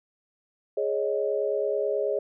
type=chord; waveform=sine; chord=Ab suspended fourth; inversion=none; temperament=just; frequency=415.3 / 553.7 / 623 Hz; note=Ab4 / Db5 / Eb5; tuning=0 / -2 / +2 cents; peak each=-27 / -28 / -30 dBFS; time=0.77-2.19 s; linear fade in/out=5 ms; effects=none